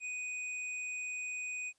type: tone with hard clipping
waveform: sine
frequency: 2489 Hz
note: D#7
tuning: in tune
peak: -38 dBFS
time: 0-1.73 s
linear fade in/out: 50 ms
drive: 18 dB
effects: white hiss -75 dBFS RMS until 1.78 s + resampled to 22050 Hz